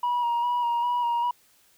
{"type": "tone with vibrato", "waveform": "sine", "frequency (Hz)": 958, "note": "A#5", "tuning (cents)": 47, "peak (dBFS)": -20, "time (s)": [0.03, 1.31], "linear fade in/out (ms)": 5, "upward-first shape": "square", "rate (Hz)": 2.5, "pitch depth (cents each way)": 23, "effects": ["tanh soft clip ceiling -21 dBFS", "white hiss -61 dBFS RMS until 1.77 s"]}